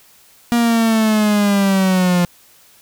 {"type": "linear sweep", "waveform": "45% pulse", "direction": "down", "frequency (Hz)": [238.1, 174.61], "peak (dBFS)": -12, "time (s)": [0.52, 2.25], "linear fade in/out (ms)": 0, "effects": ["white hiss -49 dBFS RMS until 2.81 s"]}